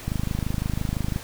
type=click train; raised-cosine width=5 ms; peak=-13 dBFS; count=29; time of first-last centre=0.08-1.161 s; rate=25.9 Hz; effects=pink hiss -40 dBFS RMS until 1.23 s